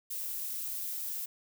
violet noise, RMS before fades -37 dBFS, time 0.1-1.26 s, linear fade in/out 10 ms, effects none

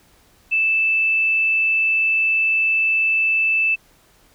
sine tone, 2637 Hz, E7, in tune, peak -15 dBFS, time 0.51-3.76 s, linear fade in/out 20 ms, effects pink hiss -55 dBFS RMS until 4.34 s

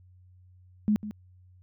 sine tone with echo, 210.7 Hz, G#3, 25 cents sharp, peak -20 dBFS, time 0.88-0.96 s, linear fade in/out 0 ms, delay 150 ms, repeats 1, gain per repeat -13 dB, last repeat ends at 1.11 s, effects added 91 Hz sine -53 dBFS peak until 1.62 s

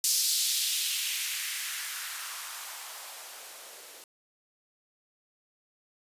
violet noise with band-pass filter sweep, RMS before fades -33 dBFS, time 0.04-4.04 s, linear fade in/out 2 ms, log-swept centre 5200 to 390 Hz, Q 1.7, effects resampled to 32000 Hz

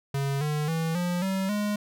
square tone with pitch steps, 138.59 / 150.26 / 162.92 / 176.64 / 191.52 / 207.7 Hz, C#3 / D3 / E3 / F3 / G3 / G#3, 0 / +40 / -20 / +20 / -40 / 0 cents, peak -26 dBFS, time 0.14-1.76 s, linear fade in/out 5 ms, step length 270 ms, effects none

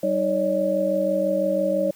sine tone cluster, 192.2 / 311.5 / 558 / 604 Hz, G3 / D#4 / C#5 / D5, -34 / +2 / +11 / +48 cents, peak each -28 / -28 / -21 / -27 dBFS, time 0.03-1.91 s, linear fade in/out 5 ms, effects white hiss -52 dBFS RMS until 1.95 s

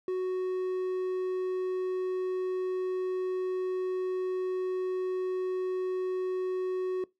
triangle tone, 370 Hz, F#4, in tune, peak -26 dBFS, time 0.08-7.04 s, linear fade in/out 2 ms, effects noise-tail reverb RT60 0.2 s tail -22 dB re dry

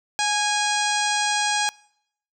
harmonic tone with a mistuned harmonic, 824 Hz, G#5, 14 cents flat, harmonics 1 / 2 / 3 / 4 / 5 / 6 / 7 / 8 / 9 / 10, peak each -24 / -27 / -29 / -30 / -31 / -32 / -32 / -33 / -34 / -34 dBFS, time 0.19-1.69 s, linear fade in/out 0 ms, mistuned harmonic 1, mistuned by +26 cents, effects noise-tail reverb RT60 0.7 s tail -24 dB re dry

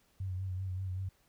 sine tone with vibrato, 93.6 Hz, F#2, 20 cents sharp, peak -34 dBFS, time 0.2-1.09 s, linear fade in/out 5 ms, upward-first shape sine, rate 5.2 Hz, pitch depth 43 cents each way, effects pink hiss -70 dBFS RMS until 1.28 s

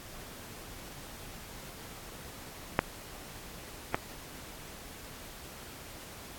clicks, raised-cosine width 0.5 ms, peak -7 / -11 dBFS, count 2, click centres 2.791 / 3.945 s, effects pink hiss -47 dBFS RMS until 6.38 s + AAC 64 kbps

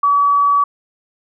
sine tone, 1141 Hz, C#6, 50 cents sharp, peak -10 dBFS, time 0.03-0.64 s, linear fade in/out 5 ms, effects none

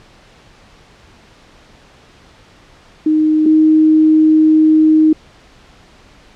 sine tone pair in turn, 310 / 312.5 Hz, D#4 / D#4, -6 / +8 cents, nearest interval unison, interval 14 cents, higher second, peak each -9 / -6 dBFS, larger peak second, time 3.06-3.46 / 3.46-5.13 s, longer second, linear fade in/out 5 ms, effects pink hiss -45 dBFS RMS until 6.35 s + low-pass 5000 Hz 12 dB/octave

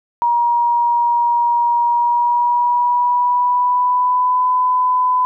sine tone with pitch glide, 950 to 1004.2 Hz, A#5 to B5, +33 to +29 cents, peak -12 dBFS, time 0.22-5.25 s, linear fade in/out 0 ms, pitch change +96 cents, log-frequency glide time 1.85-4.47 s, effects none

